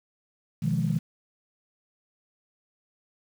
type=chord; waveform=sine; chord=F half-diminished seventh; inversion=second; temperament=just; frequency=125.72 / 157.15 / 174.61 / 209.5 Hz; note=Cb3 / Eb3 / F3 / Ab3; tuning=+31 / +18 / 0 / +15 cents; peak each=-29 / -26 / -29 / -30 dBFS; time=0.62-0.99 s; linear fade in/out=10 ms; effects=tanh soft clip ceiling -14 dBFS + 8-bit